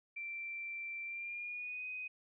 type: tone with pitch glide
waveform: sine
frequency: 2349 to 2503 Hz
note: D7 to D#7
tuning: 0 to +10 cents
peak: -40 dBFS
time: 0.16-2.08 s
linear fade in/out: 10 ms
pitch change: +110 cents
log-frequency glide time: 1.05-1.85 s
effects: none